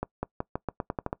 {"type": "accelerating click train", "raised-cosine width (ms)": 1, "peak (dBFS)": -15, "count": 10, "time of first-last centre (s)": [0.03, 1.129], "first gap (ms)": 200, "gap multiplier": 0.87, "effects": ["noise-tail reverb RT60 0.1 s tail -22 dB re dry"]}